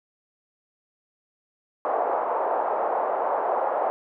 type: band-pass noise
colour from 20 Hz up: pink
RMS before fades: -25 dBFS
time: 1.85-3.9 s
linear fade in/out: 0 ms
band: 560 to 940 Hz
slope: 24 dB/octave
effects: none